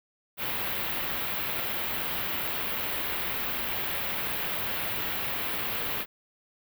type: band-stop noise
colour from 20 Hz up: white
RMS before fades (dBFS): -31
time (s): 0.37-6.06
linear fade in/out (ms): 50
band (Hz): 3400 to 15000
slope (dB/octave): 24
effects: none